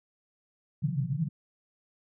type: band-pass noise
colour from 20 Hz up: pink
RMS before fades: -30 dBFS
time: 0.82-1.29 s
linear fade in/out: 10 ms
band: 120 to 180 Hz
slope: 96 dB/octave
effects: none